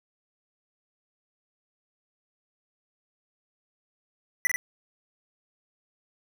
square tone with echo, 1975.5 Hz, B6, in tune, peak -21 dBFS, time 4.45-4.47 s, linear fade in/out 0 ms, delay 45 ms, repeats 2, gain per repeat -3 dB, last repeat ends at 4.56 s, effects none

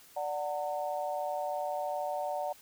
sine chord, D augmented, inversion none, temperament equal with one note detuned, 587.3 / 740 / 910 Hz, D5 / F#5 / A#5, 0 / 0 / -42 cents, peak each -35 / -35 / -39 dBFS, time 0.16-2.53 s, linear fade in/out 10 ms, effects white hiss -57 dBFS RMS until 2.61 s

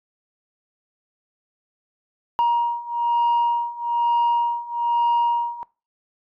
sine beating tone pair, 945 / 946.1 Hz, A#5 / A#5, +23 / +25 cents, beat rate 1.1 Hz, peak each -20 / -18 dBFS, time 2.39-5.63 s, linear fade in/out 0 ms, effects noise-tail reverb RT60 0.3 s tail -22 dB re dry + tanh soft clip ceiling -14 dBFS

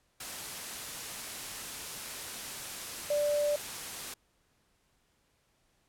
sine tone in noise, 587 Hz, D5, 1 cent flat, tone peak -26 dBFS, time 3.1-3.56 s, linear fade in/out 5 ms, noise white, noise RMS -40 dBFS, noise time 0.2-4.14 s, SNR +11 dB, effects pink hiss -72 dBFS RMS until 5.88 s + low-pass 12000 Hz 12 dB/octave

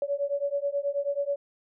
sine beating tone pair, 562 / 571.3 Hz, C#5 / D5, +24 / -48 cents, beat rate 9.3 Hz, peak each -29 dBFS, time 0.02-1.36 s, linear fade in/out 2 ms, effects none

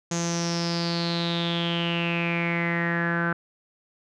sawtooth tone with low-pass filter sweep, 170 Hz, F3, 46 cents flat, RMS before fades -26 dBFS, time 0.11-3.33 s, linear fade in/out 5 ms, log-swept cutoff 6600 to 1500 Hz, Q 8.4, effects none

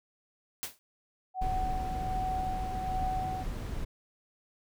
white noise with exponential decay, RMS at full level -32 dBFS, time 0.63-0.79 s, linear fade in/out 0 ms, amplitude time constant 33 ms
sine tone with tremolo, 749 Hz, F#5, 21 cents sharp, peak -30 dBFS, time 1.34-3.45 s, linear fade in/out 50 ms, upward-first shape sine, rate 1.3 Hz, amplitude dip 45%
brown noise, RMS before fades -35 dBFS, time 1.41-3.85 s, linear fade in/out 10 ms
effects none

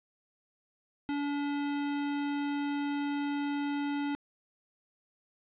square tone, 286.8 Hz, D4, 41 cents flat, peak -31 dBFS, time 1.09-4.15 s, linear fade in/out 0 ms, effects resampled to 8000 Hz + 10-bit

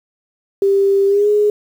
sine tone with pitch glide, 394.7 to 417 Hz, G4 to G#4, +12 to +7 cents, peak -10 dBFS, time 0.62-1.5 s, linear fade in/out 2 ms, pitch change +95 cents, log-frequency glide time 1.07-1.28 s, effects 7-bit

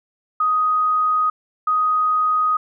sine tone pair in turn, 1250 / 1250 Hz, D#6 / D#6, +8 / +8 cents, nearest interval unison, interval 0 cents, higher neither, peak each -15 dBFS, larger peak neither, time 0.4-1.3 / 1.67-2.57 s, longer neither, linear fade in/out 5 ms, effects none

